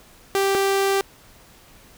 sawtooth tone pair in turn, 392 / 392 Hz, G4 / G4, 0 / 0 cents, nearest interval unison, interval 0 cents, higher neither, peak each -14 dBFS, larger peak neither, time 0.35-0.55 / 0.55-1.01 s, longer second, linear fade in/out 0 ms, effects pink hiss -50 dBFS RMS until 1.97 s

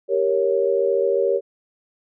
sine chord, G diminished, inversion none, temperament equal, 392 / 466.2 / 554.4 Hz, G4 / Bb4 / Db5, 0 / 0 / 0 cents, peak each -21 dBFS, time 0.08-1.41 s, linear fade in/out 50 ms, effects none

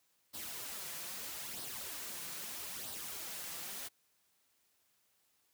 white noise with flanger, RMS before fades -44 dBFS, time 0.33-3.89 s, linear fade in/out 20 ms, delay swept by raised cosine 0.21 to 6.01 ms, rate 0.78 Hz, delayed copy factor +0.55, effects white hiss -75 dBFS RMS until 5.53 s + high-pass 60 Hz 12 dB/octave

